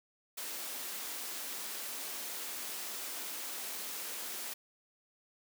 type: high-pass noise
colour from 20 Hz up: white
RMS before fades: -41 dBFS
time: 0.37-4.54 s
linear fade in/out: 10 ms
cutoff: 220 Hz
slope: 24 dB/octave
effects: none